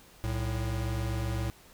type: tone pair together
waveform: square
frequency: 63.56 / 111.3 Hz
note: C2 / A2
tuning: -50 / +20 cents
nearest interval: minor seventh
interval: 970 cents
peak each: -34 / -32 dBFS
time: 0.24-1.5 s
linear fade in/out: 0 ms
effects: pink hiss -56 dBFS RMS until 1.73 s